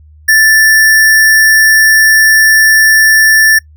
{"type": "tone with sample-and-hold", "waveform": "sine", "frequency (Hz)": 1760, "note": "A6", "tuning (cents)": 0, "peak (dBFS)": -3, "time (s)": [0.28, 3.59], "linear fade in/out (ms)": 10, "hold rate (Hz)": 7350, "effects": ["noise-tail reverb RT60 0.1 s tail -25 dB re dry", "added 76 Hz sine -36 dBFS peak until 3.76 s"]}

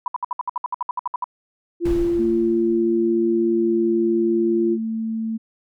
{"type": "tone bursts", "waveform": "sine", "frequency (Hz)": 987.8, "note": "B5", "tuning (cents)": 0, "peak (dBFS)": -20, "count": 15, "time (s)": [0.06, 1.242], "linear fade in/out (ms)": 2, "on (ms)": 20, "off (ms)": 63}
{"type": "tone", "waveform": "sine", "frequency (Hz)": 343.1, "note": "F4", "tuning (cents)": -31, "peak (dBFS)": -17, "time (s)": [1.8, 4.78], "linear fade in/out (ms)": 50}
{"type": "noise with exponential decay", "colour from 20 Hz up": "brown", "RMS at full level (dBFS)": -25, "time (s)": [1.85, 3.14], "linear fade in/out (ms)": 5, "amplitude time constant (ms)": 280}
{"type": "tone with pitch glide", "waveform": "sine", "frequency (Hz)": [226.4, 223.4], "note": ["A3", "A3"], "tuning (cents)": [50, 27], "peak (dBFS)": -22, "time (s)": [2.18, 5.38], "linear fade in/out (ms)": 20, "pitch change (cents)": -23, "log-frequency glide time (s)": [3.51, 3.82]}
{"effects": []}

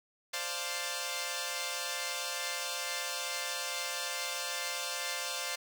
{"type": "chord", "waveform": "5% pulse", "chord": "D minor seventh", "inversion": "third", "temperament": "equal", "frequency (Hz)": [523.3, 587.3, 698.5, 880], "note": ["C5", "D5", "F5", "A5"], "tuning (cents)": [0, 0, 0, 0], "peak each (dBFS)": [-27, -29, -28, -31], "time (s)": [0.33, 5.56], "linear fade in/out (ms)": 10, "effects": []}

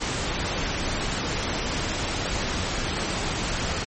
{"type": "noise", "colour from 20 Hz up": "pink", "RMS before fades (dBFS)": -27, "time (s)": [0, 3.85], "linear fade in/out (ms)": 20, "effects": ["low-pass 11000 Hz 12 dB/octave", "MP3 32 kbps"]}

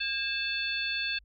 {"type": "harmonic tone with a mistuned harmonic", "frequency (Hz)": 878, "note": "A5", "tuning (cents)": -4, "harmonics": [2, 3, 4, 5], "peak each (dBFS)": [-35, -32, -36, -36], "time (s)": [0, 1.19], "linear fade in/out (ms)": 10, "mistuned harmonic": 2, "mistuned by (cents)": -140, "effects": ["added 50 Hz sine -56 dBFS peak until 1.24 s", "AAC 48 kbps"]}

